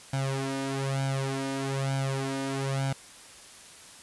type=tone with flanger; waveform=sawtooth; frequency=135.5 Hz; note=C#3; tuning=39 cents flat; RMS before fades=-30 dBFS; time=0.13-2.93 s; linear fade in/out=5 ms; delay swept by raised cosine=1.3 to 3.3 ms; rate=1.1 Hz; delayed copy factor=+0.85; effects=white hiss -49 dBFS RMS until 4.02 s + resampled to 24000 Hz